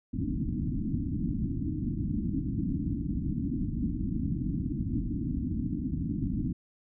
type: low-pass noise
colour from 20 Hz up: white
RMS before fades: -31 dBFS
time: 0.13-6.53 s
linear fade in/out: 10 ms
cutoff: 310 Hz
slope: 96 dB/octave
effects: none